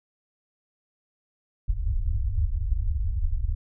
pink low-pass noise, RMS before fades -25 dBFS, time 1.68-3.55 s, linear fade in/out 5 ms, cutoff 100 Hz, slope 96 dB/octave, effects none

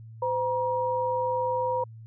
sine tone pair together, 511 / 951.4 Hz, C5 / A#5, -41 / +35 cents, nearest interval major seventh, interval 1076 cents, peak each -27 dBFS, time 0.22-1.84 s, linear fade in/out 5 ms, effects added 112 Hz sine -42 dBFS peak until 2.06 s

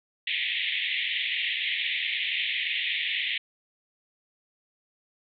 pink band-pass noise, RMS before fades -29 dBFS, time 0.27-3.38 s, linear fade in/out 5 ms, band 1900 to 3700 Hz, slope 96 dB/octave, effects none

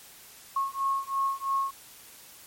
sine beating tone pair, 1089 / 1092 Hz, C#6 / C#6, -31 / -26 cents, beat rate 3 Hz, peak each -29 dBFS, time 0.56-1.71 s, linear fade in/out 5 ms, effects white hiss -50 dBFS RMS until 2.46 s + MP3 64 kbps

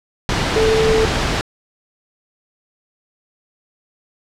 sine tone in noise, 441.2 Hz, A4, 5 cents sharp, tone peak -13 dBFS, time 0.56-1.05 s, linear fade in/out 0 ms, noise pink, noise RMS -18 dBFS, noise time 0.29-1.41 s, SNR +2 dB, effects low-pass 5000 Hz 12 dB/octave

